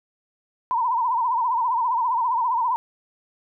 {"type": "tone with vibrato", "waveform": "sine", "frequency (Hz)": 961, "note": "B5", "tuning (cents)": -48, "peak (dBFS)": -19, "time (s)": [0.71, 2.76], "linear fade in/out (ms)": 0, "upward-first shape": "sine", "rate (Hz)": 15, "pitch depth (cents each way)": 110, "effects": []}